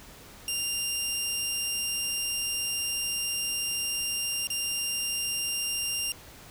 15% pulse tone with dropouts, 2794 Hz, F7, in tune, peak -21 dBFS, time 0.48-6.12 s, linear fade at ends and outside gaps 1 ms, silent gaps 4.471-4.502 s, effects pink hiss -49 dBFS RMS until 6.5 s

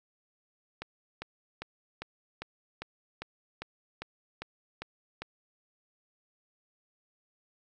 click train, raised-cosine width 0.3 ms, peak -22 dBFS, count 12, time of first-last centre 0.82-5.22 s, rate 2.5 Hz, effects none

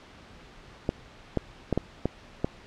clicks, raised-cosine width 2 ms, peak -11 dBFS, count 6, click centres 0.891 / 1.373 / 1.727 / 1.776 / 2.056 / 2.445 s, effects pink hiss -50 dBFS RMS until 2.66 s + low-pass 4000 Hz 12 dB/octave

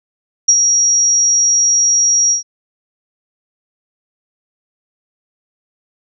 sine tone with ADSR envelope, 5680 Hz, F8, 28 cents sharp, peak -4 dBFS, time 0.48-2.43 s, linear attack 9 ms, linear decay 57 ms, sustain -5 dB, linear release 120 ms, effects none

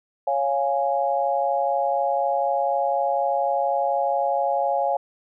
sine chord, Db major, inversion none, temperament equal, 554.4 / 698.5 / 830.6 Hz, Db5 / F5 / Ab5, 0 / 0 / 0 cents, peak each -24 / -24 / -24 dBFS, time 0.27-4.97 s, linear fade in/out 5 ms, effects none

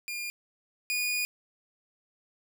sawtooth tone pair in turn, 2413 / 2455 Hz, D7 / D#7, +46 / -24 cents, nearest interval unison, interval 30 cents, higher second, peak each -30 / -24 dBFS, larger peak second, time 0.08-0.3 / 0.9-1.25 s, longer second, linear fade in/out 0 ms, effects none

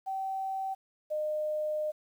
sine tone pair in turn, 770 / 610 Hz, G5 / D#5, -31 / -34 cents, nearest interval major third, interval 403 cents, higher first, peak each -31 / -29 dBFS, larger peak second, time 0.06-0.75 / 1.1-1.92 s, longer second, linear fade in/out 20 ms, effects 10-bit

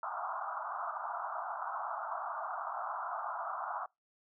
white band-pass noise, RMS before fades -39 dBFS, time 0.03-3.86 s, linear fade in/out 2 ms, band 650 to 1400 Hz, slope 96 dB/octave, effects noise-tail reverb RT60 0.2 s tail -25 dB re dry

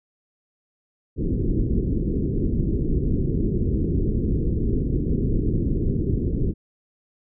pink low-pass noise, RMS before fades -22 dBFS, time 1.16-6.54 s, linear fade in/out 50 ms, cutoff 410 Hz, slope 48 dB/octave, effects none

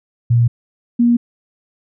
sine tone pair in turn, 118.5 / 237.9 Hz, A#2 / A#3, +29 / +35 cents, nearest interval octave, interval 1206 cents, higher second, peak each -9 dBFS, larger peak neither, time 0.3-0.48 / 0.99-1.17 s, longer neither, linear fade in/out 10 ms, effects none

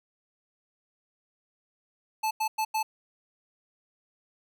square tone bursts at uneven times, 872 Hz, A5, 16 cents flat, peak -26 dBFS, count 4, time 2.23-2.31 / 2.4-2.48 / 2.58-2.65 / 2.74-2.83 s, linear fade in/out 10 ms, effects none

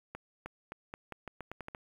accelerating click train, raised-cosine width 0.5 ms, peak -26 dBFS, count 11, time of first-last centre 0.15-1.749 s, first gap 310 ms, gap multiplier 0.84, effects 9-bit

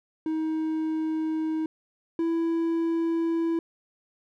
triangle tone pair in turn, 316.1 / 331.3 Hz, D#4 / E4, +27 / +9 cents, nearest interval minor second, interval 82 cents, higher second, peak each -23 / -21 dBFS, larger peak second, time 0.26-1.66 / 2.19-3.59 s, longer neither, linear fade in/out 2 ms, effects none

